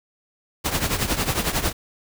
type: noise with tremolo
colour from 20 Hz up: pink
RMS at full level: -20 dBFS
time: 0.64-1.73 s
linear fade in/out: 20 ms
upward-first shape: triangle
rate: 11 Hz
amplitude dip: 80%
effects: none